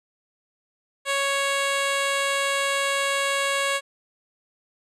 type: tone with low-pass filter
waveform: 10% pulse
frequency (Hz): 554.4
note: C#5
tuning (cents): 0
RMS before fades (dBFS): -24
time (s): 1.05-3.81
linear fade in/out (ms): 50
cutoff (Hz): 9100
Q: 0.99
effects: none